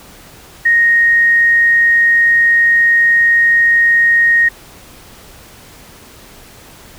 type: tone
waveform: sine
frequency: 1864.7 Hz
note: A#6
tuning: in tune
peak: -7 dBFS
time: 0.65-4.49 s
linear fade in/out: 10 ms
effects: pink hiss -39 dBFS RMS until 6.98 s